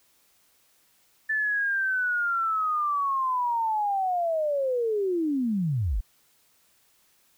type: linear sweep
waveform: sine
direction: down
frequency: 1760 to 35.81 Hz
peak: -23 dBFS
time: 1.29-6.01 s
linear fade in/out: 10 ms
effects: white hiss -64 dBFS RMS until 7.37 s